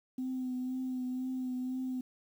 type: tone with vibrato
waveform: sine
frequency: 255.4 Hz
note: C4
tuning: 42 cents flat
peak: -32 dBFS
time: 0.18-2.01 s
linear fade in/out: 5 ms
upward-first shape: triangle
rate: 2 Hz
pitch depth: 28 cents each way
effects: tanh soft clip ceiling -29 dBFS + 10-bit